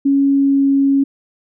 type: tone with pitch glide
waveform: sine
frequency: 277.2 to 275.6 Hz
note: C#4 to C#4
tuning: 0 to -10 cents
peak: -10 dBFS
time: 0.05-1.04 s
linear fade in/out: 10 ms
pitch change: -10 cents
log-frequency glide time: 0.3-0.68 s
effects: none